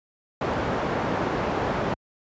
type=low-pass noise; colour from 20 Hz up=white; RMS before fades=-26 dBFS; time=0.41-1.94 s; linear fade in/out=2 ms; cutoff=870 Hz; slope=12 dB/octave; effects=high-pass 60 Hz 12 dB/octave + resampled to 16000 Hz